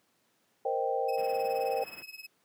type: chord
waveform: sine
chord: C minor seventh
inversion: third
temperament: equal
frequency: 466.2 / 523.3 / 622.3 / 784 Hz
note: Bb4 / C5 / Eb5 / G5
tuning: 0 / 0 / 0 / 0 cents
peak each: -33 / -32 / -37 / -32 dBFS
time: 0.65-1.84 s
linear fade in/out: 5 ms
type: tone with tremolo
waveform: 30% pulse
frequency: 2568 Hz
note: E7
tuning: 46 cents flat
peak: -37 dBFS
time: 1.08-2.27 s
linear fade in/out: 10 ms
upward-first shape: triangle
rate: 19 Hz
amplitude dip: 95%
type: band-stop noise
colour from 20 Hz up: pink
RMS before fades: -50 dBFS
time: 1.17-2.03 s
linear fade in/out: 10 ms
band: 3000 to 15000 Hz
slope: 48 dB/octave
effects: pink hiss -71 dBFS RMS until 2.44 s + high-pass 200 Hz 12 dB/octave